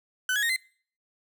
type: tone with pitch steps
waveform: 35% pulse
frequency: 1507 / 1672.1 / 1855.3 / 2059 Hz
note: F#6 / G#6 / A#6 / C7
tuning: +31 / +11 / -9 / -28 cents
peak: -22 dBFS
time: 0.29-0.562 s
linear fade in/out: 2 ms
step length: 68 ms
effects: noise-tail reverb RT60 0.5 s tail -25 dB re dry